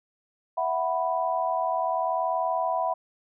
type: chord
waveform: sine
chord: E suspended second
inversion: none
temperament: equal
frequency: 659.3 / 740 / 987.8 Hz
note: E5 / F#5 / B5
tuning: 0 / 0 / 0 cents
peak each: -28 dBFS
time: 0.57-2.94 s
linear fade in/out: 10 ms
effects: none